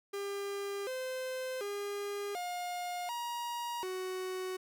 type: tone with pitch steps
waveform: 45% pulse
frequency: 400.4 / 516 / 406.3 / 712 / 951 / 371.9 Hz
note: G4 / C5 / G#4 / F5 / A#5 / F#4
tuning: +37 / -24 / -38 / +33 / +34 / +9 cents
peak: -36 dBFS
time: 0.13-4.57 s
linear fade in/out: 10 ms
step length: 740 ms
effects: none